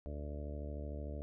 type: harmonic tone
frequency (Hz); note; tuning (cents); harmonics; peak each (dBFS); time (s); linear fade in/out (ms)
73.3; D2; -3; 1 / 2 / 3 / 4 / 5 / 6 / 7 / 8 / 9; -41 / -51 / -52 / -51 / -57 / -53 / -56 / -51 / -58; 0.06-1.22; 0
effects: none

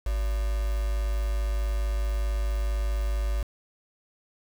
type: tone with quantisation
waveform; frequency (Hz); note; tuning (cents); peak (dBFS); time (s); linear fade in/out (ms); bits
sine; 52.3; G#1; +13; -24; 0.06-3.43; 5; 6
effects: none

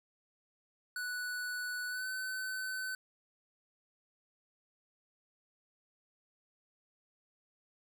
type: tone with pitch glide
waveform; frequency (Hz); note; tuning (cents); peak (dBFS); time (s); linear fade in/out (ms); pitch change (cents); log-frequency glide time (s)
square; 1480 to 1518.1; F#6 to F#6; 0 to +44; -37; 0.96-2.95; 2; +44; 1.88-2.07
effects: 13-bit

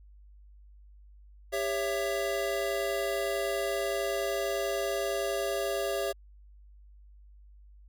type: chord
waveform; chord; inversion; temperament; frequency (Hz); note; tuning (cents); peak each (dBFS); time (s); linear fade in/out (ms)
square; C# diminished; second; just; 399.1 / 554.4 / 665.2; G4 / C#5 / E5; +31 / 0 / +16; -34; 1.52-6.13; 20
effects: added 50 Hz sine -51 dBFS peak until 7.88 s

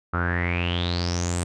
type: tone with low-pass filter sweep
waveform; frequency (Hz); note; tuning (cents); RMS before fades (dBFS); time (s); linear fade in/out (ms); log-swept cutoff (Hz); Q
sawtooth; 87.31; F2; 0; -25; 0.13-1.44; 10; 1300 to 8700; 9.9
effects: none

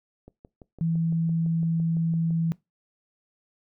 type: click train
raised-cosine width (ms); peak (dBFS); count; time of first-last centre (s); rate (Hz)
2; -32; 13; 0.28-2.307; 5.92
type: tone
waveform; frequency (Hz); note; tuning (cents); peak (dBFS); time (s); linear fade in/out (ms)
sine; 164.81; E3; 0; -22; 0.81-2.52; 0
effects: noise-tail reverb RT60 0.2 s tail -21 dB re dry

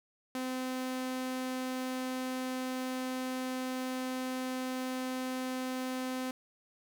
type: tone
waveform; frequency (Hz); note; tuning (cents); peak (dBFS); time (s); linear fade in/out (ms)
sawtooth; 257; C4; -31; -30; 0.35-6.31; 2
effects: none

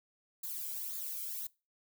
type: noise with flanger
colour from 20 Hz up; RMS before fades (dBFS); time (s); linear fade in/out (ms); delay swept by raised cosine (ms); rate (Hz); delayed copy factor
violet; -40; 0.43-1.47; 5; 0.35 to 1.12; 1.9; -0.7
effects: noise-tail reverb RT60 0.3 s tail -23 dB re dry

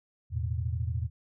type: chord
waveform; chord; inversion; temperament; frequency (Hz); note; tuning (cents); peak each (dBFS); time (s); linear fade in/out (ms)
sine; E suspended fourth; none; equal; 82.41 / 110 / 123.47; E2 / A2 / B2; 0 / 0 / 0; -31 / -33 / -35; 0.3-1.1; 50
effects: none

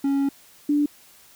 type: tone pair in turn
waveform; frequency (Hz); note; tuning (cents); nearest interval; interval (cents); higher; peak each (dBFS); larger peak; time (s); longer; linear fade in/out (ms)
triangle / sine; 277.2 / 292.5; C#4 / D4; 0 / -7; minor second; 93; second; -17; neither; 0.04-0.29 / 0.69-0.86; first; 5
effects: white hiss -52 dBFS RMS until 1.35 s

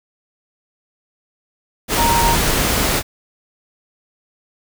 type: tone in noise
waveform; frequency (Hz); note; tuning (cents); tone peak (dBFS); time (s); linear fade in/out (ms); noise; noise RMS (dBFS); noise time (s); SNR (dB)
sine; 932.3; A#5; 0; -15; 1.96-2.37; 50; pink; -17; 1.88-3.03; -1
effects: none

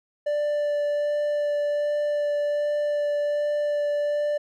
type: tone with vibrato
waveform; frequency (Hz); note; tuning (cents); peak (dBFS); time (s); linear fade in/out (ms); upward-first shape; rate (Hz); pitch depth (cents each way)
triangle; 587.3; D5; 0; -20; 0.26-4.38; 10; sine; 1.3; 8
effects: none

